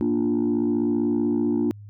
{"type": "chord", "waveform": "sine", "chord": "Bb major", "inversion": "none", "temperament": "equal", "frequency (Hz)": [233.1, 293.7, 349.2], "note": ["Bb3", "D4", "F4"], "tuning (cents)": [0, 0, 0], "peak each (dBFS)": [-22, -22, -24], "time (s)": [0.01, 1.71], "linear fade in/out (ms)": 0, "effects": ["tanh soft clip ceiling -15 dBFS", "added 103 Hz sine -39 dBFS peak until 1.89 s"]}